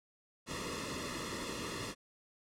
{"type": "noise with comb filter", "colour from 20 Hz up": "pink", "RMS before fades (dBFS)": -40, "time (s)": [0.46, 1.95], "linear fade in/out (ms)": 50, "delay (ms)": 1.3, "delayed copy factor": -1, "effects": ["low-pass 8000 Hz 12 dB/octave"]}